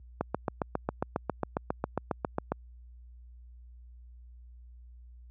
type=click train; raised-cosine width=1 ms; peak=-14 dBFS; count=18; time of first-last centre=0.21-2.52 s; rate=7.36 Hz; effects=added 60 Hz sine -42 dBFS peak until 5.3 s + high-pass 80 Hz 12 dB/octave